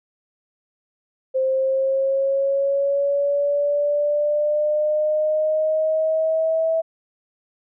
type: linear sweep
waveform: sine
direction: up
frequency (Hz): 523.3 to 652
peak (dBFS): -17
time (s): 1.34-6.82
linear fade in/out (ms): 20
effects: none